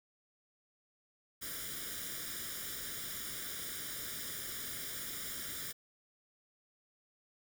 white noise with comb filter, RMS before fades -42 dBFS, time 1.41-5.73 s, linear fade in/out 20 ms, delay 0.57 ms, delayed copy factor +0.8, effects none

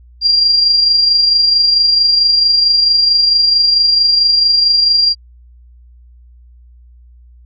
sine tone with amplitude modulation, 4766 Hz, D8, 25 cents sharp, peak -6 dBFS, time 0.21-5.15 s, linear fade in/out 50 ms, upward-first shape sine, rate 24.5 Hz, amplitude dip 40%, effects added 60 Hz sine -39 dBFS peak until 7.45 s

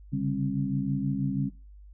sine tone cluster, 137.3 / 143.5 / 198.7 / 269.8 Hz, C#3 / D3 / G3 / C#4, -16 / -40 / +24 / -47 cents, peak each -31 dBFS, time 0.12-1.5 s, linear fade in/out 20 ms, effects noise-tail reverb RT60 0.3 s tail -20 dB re dry + added 50 Hz sine -46 dBFS peak until 1.93 s

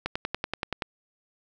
click train, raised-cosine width 0.3 ms, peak -12 dBFS, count 9, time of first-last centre 0.06-0.822 s, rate 10.5 Hz, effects none

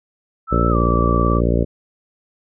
sine tone with pitch glide, 1318.5 to 1161.2 Hz, E6 to D6, 0 to -20 cents, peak -20 dBFS, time 0.47-1.41 s, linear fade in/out 50 ms, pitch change -220 cents, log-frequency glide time 0.7-0.76 s
harmonic tone, 58.27 Hz, A#1, in tune, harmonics 1 / 2 / 3 / 4 / 5 / 6 / 7 / 8 / 9 / 10, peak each -18 / -21 / -23 / -24 / -25 / -26 / -26 / -27 / -28 / -28 dBFS, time 0.51-1.65 s, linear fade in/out 20 ms
effects none

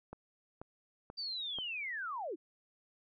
click train, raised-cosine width 1 ms, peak -31 dBFS, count 4, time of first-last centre 0.13-1.586 s, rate 2.06 Hz
sine linear sweep, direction down, 4699 to 277.5 Hz, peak -37 dBFS, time 1.17-2.36 s, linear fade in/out 20 ms
effects none

